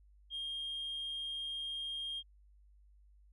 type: tone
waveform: sine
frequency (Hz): 3223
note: G7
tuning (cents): +47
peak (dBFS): -36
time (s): 0.3-2.23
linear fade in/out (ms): 50
effects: tanh soft clip ceiling -35 dBFS + added 50 Hz sine -60 dBFS peak until 3.32 s